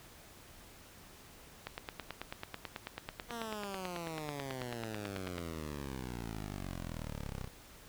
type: click train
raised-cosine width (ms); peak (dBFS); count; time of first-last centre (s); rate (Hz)
0.3; -23; 35; 1.67-5.382; 9.16
type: exponential sweep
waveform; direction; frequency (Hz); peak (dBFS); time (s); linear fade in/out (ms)
10% pulse; down; 242.1 to 30.87; -32; 3.28-7.5; 50
effects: pink hiss -56 dBFS RMS until 7.88 s